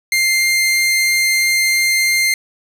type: tone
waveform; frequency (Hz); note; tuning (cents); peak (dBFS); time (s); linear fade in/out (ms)
sawtooth; 2101; C7; +7; -9; 0.12-2.34; 2
effects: resampled to 32000 Hz + 8-bit